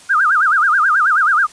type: tone with vibrato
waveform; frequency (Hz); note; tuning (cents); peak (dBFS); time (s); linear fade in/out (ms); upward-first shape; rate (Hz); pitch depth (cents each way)
sine; 1396; F6; -1; -10; 0.09-1.47; 20; sine; 9.3; 260
effects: white hiss -42 dBFS RMS until 1.52 s + resampled to 22050 Hz